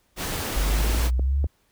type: noise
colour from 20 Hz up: pink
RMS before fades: -29 dBFS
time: 0.16-1.11 s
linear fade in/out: 50 ms
type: exponential sweep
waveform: sine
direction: up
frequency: 46.26 to 73.42 Hz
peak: -19 dBFS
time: 0.56-1.47 s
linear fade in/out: 10 ms
type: click train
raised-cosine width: 2 ms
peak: -18 dBFS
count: 4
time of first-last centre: 0.7-1.443 s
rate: 4.04 Hz
effects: pink hiss -66 dBFS RMS until 1.71 s